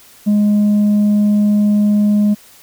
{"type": "tone with tanh clipping", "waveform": "sine", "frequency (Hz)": 207.7, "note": "G#3", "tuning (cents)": 0, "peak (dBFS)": -10, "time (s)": [0.26, 2.35], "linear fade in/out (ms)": 20, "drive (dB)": 2, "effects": ["white hiss -44 dBFS RMS until 2.62 s"]}